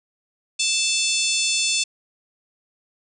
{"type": "harmonic tone with a mistuned harmonic", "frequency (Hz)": 880, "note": "A5", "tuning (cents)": 0, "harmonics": [3, 4, 5, 6, 7, 8, 9, 10], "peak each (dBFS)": [-25, -26, -27, -28, -28, -29, -30, -30], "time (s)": [0.59, 1.84], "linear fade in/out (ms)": 10, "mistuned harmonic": 9, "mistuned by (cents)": -61, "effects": []}